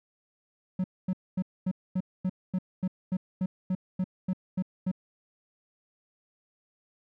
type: tone bursts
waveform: triangle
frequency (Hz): 185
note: F#3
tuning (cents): 0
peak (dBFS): -23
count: 15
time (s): 0.79-4.915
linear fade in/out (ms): 5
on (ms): 51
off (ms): 240
effects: none